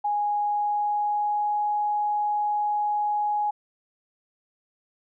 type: tone with pitch glide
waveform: sine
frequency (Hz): 828 to 834.2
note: G#5 to G#5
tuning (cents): -5 to +7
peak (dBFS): -22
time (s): 0.04-3.51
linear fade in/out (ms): 10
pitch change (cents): +12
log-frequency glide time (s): 0.38-1.63
effects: none